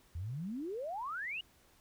sine exponential sweep, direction up, 77.78 to 2955 Hz, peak -37 dBFS, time 0.15-1.41 s, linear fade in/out 5 ms, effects pink hiss -66 dBFS RMS until 1.8 s

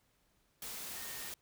sine tone in noise, 1839 Hz, A#6, 24 cents flat, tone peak -52 dBFS, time 0.96-1.29 s, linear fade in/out 2 ms, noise white, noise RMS -44 dBFS, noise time 0.62-1.34 s, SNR -11 dB, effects pink hiss -74 dBFS RMS until 1.41 s

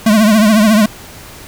square tone with vibrato, 214.6 Hz, A3, 43 cents flat, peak -7 dBFS, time 0.06-0.86 s, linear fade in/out 5 ms, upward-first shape triangle, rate 14 Hz, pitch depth 110 cents each way, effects pink hiss -34 dBFS RMS until 1.47 s

